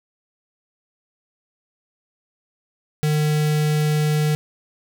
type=tone with notch filter; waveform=square; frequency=151.5 Hz; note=D#3; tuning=46 cents flat; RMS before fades=-19 dBFS; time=3.03-4.35 s; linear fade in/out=0 ms; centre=1000 Hz; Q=1.5; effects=none